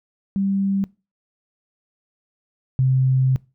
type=tone pair in turn; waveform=sine; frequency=196 / 130.81 Hz; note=G3 / C3; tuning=0 / 0 cents; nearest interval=perfect fifth; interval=700 cents; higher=first; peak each=-18 / -14 dBFS; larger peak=second; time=0.36-0.84 / 2.79-3.36 s; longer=second; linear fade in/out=0 ms; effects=noise-tail reverb RT60 0.3 s tail -23 dB re dry